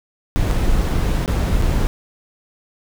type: noise with dropouts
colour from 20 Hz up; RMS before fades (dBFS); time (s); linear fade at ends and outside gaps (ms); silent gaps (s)
brown; -17; 0.36-1.87; 0; 0.505-0.511 / 1.26-1.278 / 1.617-1.623
effects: none